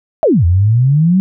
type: exponential two-way sweep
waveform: sine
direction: down then up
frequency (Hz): 705 to 82.41 to 194.9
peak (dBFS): -7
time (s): 0.23-1.2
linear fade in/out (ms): 0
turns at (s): 0.45
effects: none